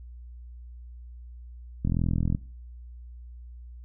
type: click train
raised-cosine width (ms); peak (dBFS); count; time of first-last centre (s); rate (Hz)
5; -14; 22; 1.85-2.349; 42.1
effects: noise-tail reverb RT60 0.4 s tail -19 dB re dry + added 60 Hz sine -41 dBFS peak until 3.84 s